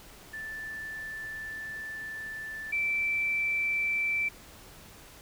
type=tone pair in turn; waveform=sine; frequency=1760 / 2332 Hz; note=A6 / D7; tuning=0 / -13 cents; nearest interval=perfect fourth; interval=487 cents; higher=second; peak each=-36 / -26 dBFS; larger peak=second; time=0.33-2.72 / 2.72-4.29 s; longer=first; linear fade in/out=10 ms; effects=pink hiss -51 dBFS RMS until 5.21 s